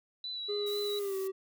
sine tone with vibrato, 3951 Hz, B7, in tune, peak -36 dBFS, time 0.24-0.99 s, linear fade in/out 2 ms, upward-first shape triangle, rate 4 Hz, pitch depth 30 cents each way
triangle tone with pitch glide, 411.2 to 383.7 Hz, G#4 to G4, -17 to -37 cents, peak -30 dBFS, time 0.48-1.32 s, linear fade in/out 20 ms, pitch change -120 cents, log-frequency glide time 0.98-1.16 s
blue noise, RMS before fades -47 dBFS, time 0.66-1.28 s, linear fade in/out 10 ms
effects none

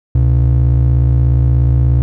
triangle ring-modulated tone, 97.2 Hz, G2, 14 cents flat, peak -3 dBFS, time 0.15-2.02 s, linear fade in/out 0 ms, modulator 28.4 Hz, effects none

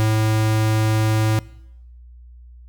square tone, 109.2 Hz, A2, 13 cents flat, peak -16 dBFS, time 0-1.39 s, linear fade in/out 0 ms, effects noise-tail reverb RT60 0.9 s tail -22 dB re dry + added 60 Hz sine -40 dBFS peak until 2.68 s

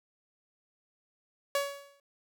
sawtooth tone with exponential decay, 563 Hz, C#5, 27 cents sharp, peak -21 dBFS, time 1.55-2 s, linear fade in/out 2 ms, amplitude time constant 96 ms, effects none

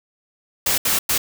white noise bursts at uneven times, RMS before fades -19 dBFS, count 3, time 0.66-0.78 / 0.85-0.99 / 1.09-1.18 s, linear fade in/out 5 ms, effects none

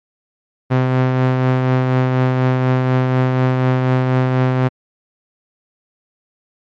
sawtooth tone with tremolo, 128.6 Hz, C3, 30 cents flat, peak -7 dBFS, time 0.7-4.69 s, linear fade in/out 20 ms, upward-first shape triangle, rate 4.1 Hz, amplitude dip 35%, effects low-pass 2000 Hz 12 dB/octave + MP3 64 kbps

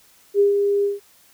sine tone with ADSR envelope, 403.7 Hz, G#4, 49 cents flat, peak -11 dBFS, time 0.34-1 s, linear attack 58 ms, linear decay 130 ms, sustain -5 dB, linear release 160 ms, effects white hiss -54 dBFS RMS until 1.33 s

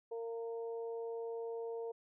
harmonic tone, 230 Hz, A#3, 23 cents flat, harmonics 2 / 3 / 4, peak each -39 / -52 / -54 dBFS, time 0.11-1.92 s, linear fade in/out 10 ms, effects none

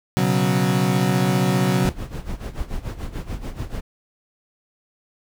35% pulse chord, B suspended second, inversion none, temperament equal, 123.47 / 138.59 / 185 Hz, B2 / C#3 / F#3, 0 / 0 / 0 cents, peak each -22 / -20 / -18 dBFS, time 0.17-1.89 s, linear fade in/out 0 ms
brown noise with tremolo, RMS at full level -26 dBFS, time 1.84-3.81 s, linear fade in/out 10 ms, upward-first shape sine, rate 6.9 Hz, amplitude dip 80%
effects none

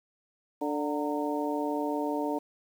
harmonic tone with a mistuned harmonic, 147.2 Hz, D3, 4 cents sharp, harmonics 2 / 3 / 4 / 5 / 6, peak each -31 / -35 / -35 / -38 / -35 dBFS, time 0.61-2.39 s, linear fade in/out 10 ms, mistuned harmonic 6, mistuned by +68 cents, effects 9-bit

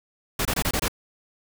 pink noise bursts, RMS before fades -24 dBFS, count 6, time 0.39-0.882 s, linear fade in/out 5 ms, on 62 ms, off 24 ms, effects none

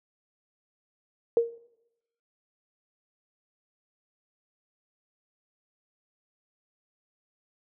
sine tone with exponential decay, 466.2 Hz, A#4, in tune, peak -15 dBFS, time 1.37-1.58 s, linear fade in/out 1 ms, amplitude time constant 44 ms, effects noise-tail reverb RT60 0.9 s tail -22 dB re dry

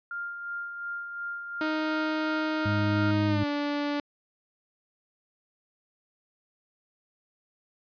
sine tone with tremolo, 1400 Hz, F6, 4 cents sharp, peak -31 dBFS, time 0.11-3.11 s, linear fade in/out 2 ms, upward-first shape sine, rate 2.8 Hz, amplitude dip 45%
sawtooth tone with pitch glide, 311.1 to 290.3 Hz, D#4 to D4, 0 to -20 cents, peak -23 dBFS, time 1.61-4 s, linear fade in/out 2 ms, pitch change -120 cents, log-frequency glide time 3.27-3.46 s
harmonic tone, 103.4 Hz, G#2, 7 cents flat, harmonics 1 / 2 / 3, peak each -26 / -32 / -36 dBFS, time 2.65-3.44 s, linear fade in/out 10 ms
effects resampled to 11025 Hz

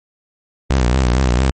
sawtooth tone with vibrato, 63.1 Hz, B1, 38 cents sharp, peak -8 dBFS, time 0.7-1.51 s, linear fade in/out 5 ms, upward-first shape sine, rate 4.4 Hz, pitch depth 110 cents each way, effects MP3 32 kbps

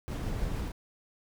brown noise with tremolo, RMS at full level -34 dBFS, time 0.08-0.68 s, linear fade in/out 0 ms, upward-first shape triangle, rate 6.5 Hz, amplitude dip 40%
brown noise, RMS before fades -35 dBFS, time 0.11-0.72 s, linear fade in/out 5 ms
effects none

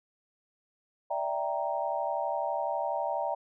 sine chord, E half-diminished seventh, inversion third, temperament equal, 587.3 / 659.3 / 784 / 932.3 Hz, D5 / E5 / G5 / Bb5, 0 / 0 / 0 / 0 cents, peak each -34 dBFS, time 1.1-3.35 s, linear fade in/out 10 ms, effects none

